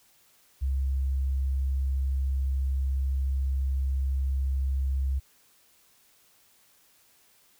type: tone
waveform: sine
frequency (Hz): 67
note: C2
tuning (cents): +42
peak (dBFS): -24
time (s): 0.61-5.2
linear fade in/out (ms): 20
effects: white hiss -62 dBFS RMS until 7.59 s